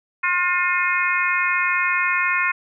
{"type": "harmonic tone with a mistuned harmonic", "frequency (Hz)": 356.1, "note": "F4", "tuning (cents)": 34, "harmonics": [3, 4, 5, 6, 7], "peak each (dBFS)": [-24, -24, -24, -24, -24], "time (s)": [0.23, 2.52], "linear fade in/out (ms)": 10, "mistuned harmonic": 5, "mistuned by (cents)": 21, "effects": []}